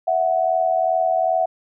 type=tone pair together; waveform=sine; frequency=657.5 / 740 Hz; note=E5 / F#5; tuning=-5 / 0 cents; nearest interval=major second; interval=205 cents; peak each=-19 dBFS; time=0.07-1.46 s; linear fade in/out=10 ms; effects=none